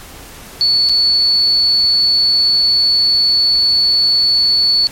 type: tone with dropouts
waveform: sine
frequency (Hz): 4440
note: C#8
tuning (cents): +2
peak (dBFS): -9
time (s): 0.61-4.87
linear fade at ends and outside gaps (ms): 0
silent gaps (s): 0.889-0.895
effects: pink hiss -35 dBFS RMS until 4.91 s + MP3 64 kbps